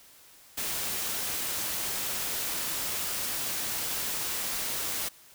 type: noise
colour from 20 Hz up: white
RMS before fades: -32 dBFS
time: 0.57-5.09 s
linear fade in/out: 10 ms
effects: white hiss -55 dBFS RMS until 5.34 s